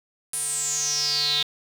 square tone with band-pass filter sweep, 146.83 Hz, D3, in tune, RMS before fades -25 dBFS, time 0.33-1.43 s, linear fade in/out 5 ms, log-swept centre 10000 to 3600 Hz, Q 9.5, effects 7-bit

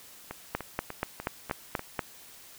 two click trains, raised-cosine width 0.5 ms, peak -21 / -13 dBFS, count 6 / 7, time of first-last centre 0.31-1.794 / 0.55-1.992 s, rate 3.37 / 4.16 Hz, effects white hiss -51 dBFS RMS until 2.58 s

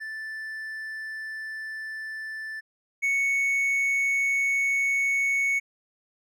triangle tone pair in turn, 1760 / 2217 Hz, A6 / C#7, 0 / 0 cents, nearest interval major third, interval 400 cents, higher second, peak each -31 / -20 dBFS, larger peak second, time 0-2.61 / 3.02-5.6 s, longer first, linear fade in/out 20 ms, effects none

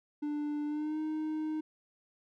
triangle tone with pitch glide, 295.7 to 310.4 Hz, D4 to D#4, +12 to -4 cents, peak -30 dBFS, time 0.22-1.61 s, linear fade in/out 10 ms, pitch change +84 cents, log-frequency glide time 0.66-0.99 s, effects none

